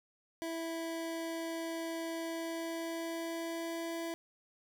25% pulse tone with pitch glide, 329.6 to 333 Hz, E4 to E4, 0 to +18 cents, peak -33 dBFS, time 0.42-4.14 s, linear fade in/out 0 ms, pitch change +18 cents, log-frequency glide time 2.13-3.94 s, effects none

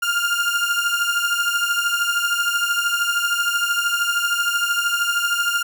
30% pulse beating tone pair, 1400 / 1413 Hz, F6 / F6, +4 / +20 cents, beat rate 13 Hz, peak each -18 / -20 dBFS, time 0.02-5.63 s, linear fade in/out 10 ms, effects none

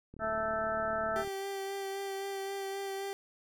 click train, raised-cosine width 3 ms, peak -36 dBFS, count 44, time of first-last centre 0.14-1.275 s, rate 37.9 Hz
harmonic tone, 220 Hz, A3, in tune, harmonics 1 / 2 / 3 / 4 / 6 / 7 / 8, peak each -45 / -45 / -33 / -43 / -35 / -41 / -45 dBFS, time 0.19-1.25 s, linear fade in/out 50 ms
30% pulse tone with vibrato, 392 Hz, G4, in tune, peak -33 dBFS, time 1.16-3.13 s, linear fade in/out 0 ms, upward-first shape sine, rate 3.8 Hz, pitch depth 16 cents each way
effects none

